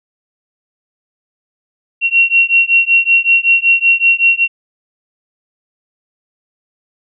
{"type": "beating tone pair", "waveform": "sine", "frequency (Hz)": [2734, 2739.3], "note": ["F7", "F7"], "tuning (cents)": [-37, -34], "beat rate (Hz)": 5.3, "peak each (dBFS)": -11, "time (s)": [2.01, 4.48], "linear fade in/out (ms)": 50, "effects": []}